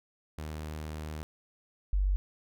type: tone pair in turn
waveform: sawtooth / sine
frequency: 77.1 / 48.03 Hz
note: D#2 / G1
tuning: -15 / -35 cents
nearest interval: minor sixth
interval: 820 cents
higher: first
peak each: -33 / -24 dBFS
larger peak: second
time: 0.38-1.23 / 1.93-2.16 s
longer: first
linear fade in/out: 0 ms
effects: none